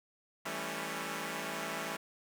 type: chord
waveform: 5% pulse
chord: A dominant seventh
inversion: second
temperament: equal with one note detuned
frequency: 164.81 / 198.85 / 220 / 277.2 Hz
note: E3 / G3 / A3 / C#4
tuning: 0 / +25 / 0 / 0 cents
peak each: -31 dBFS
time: 0.45-1.97 s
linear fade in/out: 10 ms
effects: none